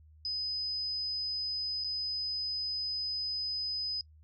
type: tone with dropouts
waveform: sine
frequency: 5020 Hz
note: D#8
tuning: 15 cents sharp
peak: -32 dBFS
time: 0.25-4.01 s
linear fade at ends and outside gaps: 1 ms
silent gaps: 1.839-1.844 s
effects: noise-tail reverb RT60 0.1 s tail -22 dB re dry + added 77 Hz sine -55 dBFS peak until 4.23 s